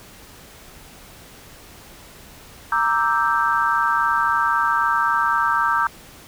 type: chord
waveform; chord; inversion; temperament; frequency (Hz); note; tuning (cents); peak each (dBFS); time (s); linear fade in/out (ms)
sine; E half-diminished seventh; second; equal; 932.3 / 1174.7 / 1318.5 / 1568; Bb5 / D6 / E6 / G6; 0 / 0 / 0 / 0; -22; 2.72-5.87; 2
effects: pink hiss -44 dBFS RMS until 6.27 s